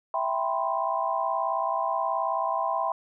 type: chord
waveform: sine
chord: C major seventh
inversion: first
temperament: equal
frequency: 659.3 / 784 / 987.8 / 1046.5 Hz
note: E5 / G5 / B5 / C6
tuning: 0 / 0 / 0 / 0 cents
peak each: -30 dBFS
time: 0.14-2.92 s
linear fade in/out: 2 ms
effects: none